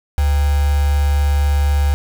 sine tone with quantisation, 72 Hz, D2, 34 cents flat, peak -12 dBFS, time 0.18-1.94 s, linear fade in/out 0 ms, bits 4, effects none

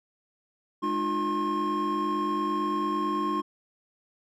triangle tone cluster, 209.2 / 304.9 / 353.8 / 1071 Hz, G#3 / D#4 / F4 / C6, +13 / -35 / +23 / +40 cents, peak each -32 / -28 / -30 / -25 dBFS, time 0.82-3.42 s, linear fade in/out 20 ms, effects tanh soft clip ceiling -19 dBFS

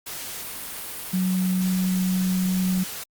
sine tone in noise, 185 Hz, F#3, in tune, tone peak -20 dBFS, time 1.13-2.84 s, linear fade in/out 10 ms, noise white, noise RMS -34 dBFS, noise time 0.06-3.04 s, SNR +11 dB, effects Opus 48 kbps

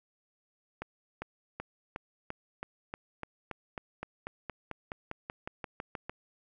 accelerating click train, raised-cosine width 0.5 ms, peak -22 dBFS, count 22, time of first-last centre 0.82-6.096 s, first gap 400 ms, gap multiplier 0.95, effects none

